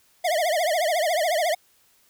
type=tone with vibrato; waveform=square; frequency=659.3 Hz; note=E5; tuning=in tune; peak=-21 dBFS; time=0.24-1.55 s; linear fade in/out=10 ms; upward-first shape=triangle; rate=14 Hz; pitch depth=210 cents each way; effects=white hiss -61 dBFS RMS until 2.09 s